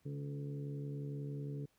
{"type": "harmonic tone with a mistuned harmonic", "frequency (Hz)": 71.1, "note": "C#2", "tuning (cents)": 45, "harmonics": [2, 3, 4, 5, 6, 7], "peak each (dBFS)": [-40, -56, -48, -58, -50, -60], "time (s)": [0.05, 1.66], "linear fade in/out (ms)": 10, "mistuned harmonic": 6, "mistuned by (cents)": 20, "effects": ["pink hiss -75 dBFS RMS until 1.78 s"]}